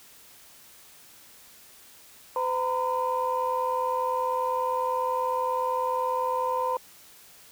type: tone cluster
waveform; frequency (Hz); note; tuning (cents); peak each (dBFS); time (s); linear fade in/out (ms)
sine; 509 / 930 / 1010; C5 / A#5 / B5; -48 / -4 / +39; -28; 2.36-6.77; 2
effects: tanh soft clip ceiling -17 dBFS + white hiss -52 dBFS RMS until 7.51 s